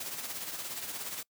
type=noise with tremolo; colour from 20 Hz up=white; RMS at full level=-37 dBFS; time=0-1.23 s; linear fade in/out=5 ms; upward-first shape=sine; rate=17 Hz; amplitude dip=50%; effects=noise-tail reverb RT60 0.1 s tail -24 dB re dry + high-pass 100 Hz 12 dB/octave